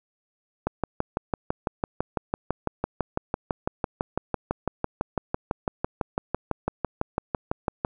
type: click train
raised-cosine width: 1 ms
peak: -10 dBFS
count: 44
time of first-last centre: 0.67-7.849 s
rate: 5.99 Hz
effects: none